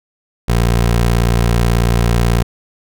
20% pulse tone, 58.27 Hz, A#1, in tune, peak -6 dBFS, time 0.48-2.43 s, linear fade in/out 10 ms, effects none

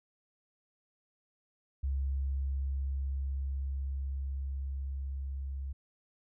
sine tone with level ramp, 68 Hz, C#2, 33 cents flat, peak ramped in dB -29 to -35 dBFS, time 1.83-5.73 s, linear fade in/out 10 ms, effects none

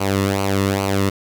sawtooth tone with flanger, 98 Hz, G2, in tune, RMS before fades -19 dBFS, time 0-1.1 s, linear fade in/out 10 ms, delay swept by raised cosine 0.56 to 1.31 ms, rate 2.4 Hz, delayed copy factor -0.7, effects 8-bit

